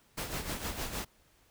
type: noise with tremolo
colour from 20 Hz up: pink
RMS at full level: -35 dBFS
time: 0.17-1.05 s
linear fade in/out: 10 ms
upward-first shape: sine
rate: 6.5 Hz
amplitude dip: 60%
effects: pink hiss -66 dBFS RMS until 1.5 s